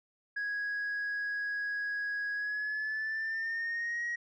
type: tone with pitch glide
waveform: sine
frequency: 1659 to 1894.7 Hz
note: G#6 to A#6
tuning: -2 to +28 cents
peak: -30 dBFS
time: 0.36-4.16 s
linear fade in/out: 10 ms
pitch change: +230 cents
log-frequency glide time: 2.34-4.04 s
effects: tanh soft clip ceiling -30 dBFS